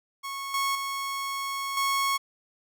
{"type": "tone with level steps", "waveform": "sawtooth", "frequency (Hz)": 1100, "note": "C#6", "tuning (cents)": -14, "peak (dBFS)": [-29, -21, -26, -20], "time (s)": [0.23, 2.18], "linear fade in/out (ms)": 20, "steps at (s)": [0.54, 0.75, 1.77], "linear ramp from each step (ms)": 2, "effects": []}